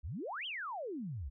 sine exponential two-way sweep, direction up then down, 58.27 to 3322 to 58.27 Hz, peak -38 dBFS, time 0.03-1.3 s, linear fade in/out 20 ms, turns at 0.46 s, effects none

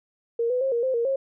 sine tone with pitch steps, 465.5 / 500 / 535 / 470.7 / 521 / 467.7 / 540 Hz, A#4 / B4 / C5 / A#4 / C5 / A#4 / C#5, -2 / +21 / +38 / +17 / -7 / +6 / -45 cents, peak -21 dBFS, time 0.39-1.16 s, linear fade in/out 5 ms, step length 110 ms, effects none

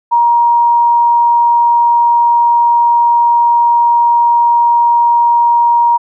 sine tone, 945 Hz, A#5, 23 cents sharp, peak -6 dBFS, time 0.11-5.98 s, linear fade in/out 20 ms, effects none

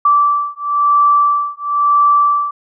sine beating tone pair, 1163 / 1163.99 Hz, D6 / D6, -17 / -16 cents, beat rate 0.99 Hz, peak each -13 dBFS, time 0.05-2.51 s, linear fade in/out 5 ms, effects none

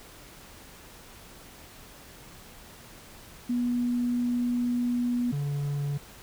sine / triangle tone pair in turn, 243.1 / 143.18 Hz, B3 / D3, -27 / -44 cents, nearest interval major sixth, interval 917 cents, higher first, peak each -24 / -25 dBFS, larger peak first, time 3.49-5.32 / 5.32-5.98 s, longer first, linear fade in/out 10 ms, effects pink hiss -49 dBFS RMS until 6.22 s

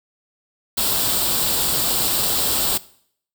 white noise with comb filter, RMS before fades -20 dBFS, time 0.77-2.78 s, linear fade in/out 10 ms, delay 0.24 ms, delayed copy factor +0.6, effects noise-tail reverb RT60 0.6 s tail -19 dB re dry

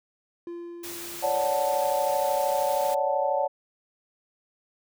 triangle tone with exponential decay, 344.1 Hz, F4, 26 cents flat, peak -31 dBFS, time 0.47-3.05 s, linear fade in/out 2 ms, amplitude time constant 560 ms
white noise, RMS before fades -38 dBFS, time 0.83-2.95 s, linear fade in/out 10 ms
sine chord, D major seventh, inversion third, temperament equal, 554.4 / 587.3 / 740 / 880 Hz, C#5 / D5 / F#5 / A5, 0 / 0 / 0 / 0 cents, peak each -27 / -28 / -29 / -28 dBFS, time 1.22-3.48 s, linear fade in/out 20 ms
effects none

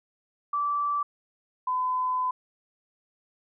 sine tone pair in turn, 1162 / 1012.3 Hz, D6 / B5, -19 / +42 cents, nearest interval major second, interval 239 cents, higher first, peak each -24 dBFS, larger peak neither, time 0.53-1.03 / 1.67-2.31 s, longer second, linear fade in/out 5 ms, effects none

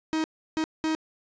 45% pulse tone bursts at uneven times, 316 Hz, D#4, 27 cents sharp, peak -24 dBFS, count 3, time 0.13-0.24 / 0.57-0.64 / 0.84-0.95 s, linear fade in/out 0 ms, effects resampled to 16000 Hz + 10-bit

